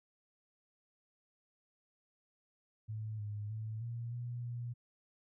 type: tone with pitch steps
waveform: sine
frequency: 108.8 / 104.3 / 109.7 / 117.5 / 120.8 / 120 Hz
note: A2 / G#2 / A2 / A#2 / B2 / B2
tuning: -19 / +8 / -5 / +14 / -38 / -49 cents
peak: -38 dBFS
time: 2.88-4.74 s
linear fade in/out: 20 ms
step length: 310 ms
effects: none